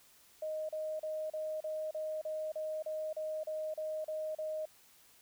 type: tone bursts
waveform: sine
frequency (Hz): 622.3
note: D#5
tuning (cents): 0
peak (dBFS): -35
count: 14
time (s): 0.42-4.655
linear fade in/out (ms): 5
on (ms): 270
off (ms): 35
effects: white hiss -63 dBFS RMS until 5.21 s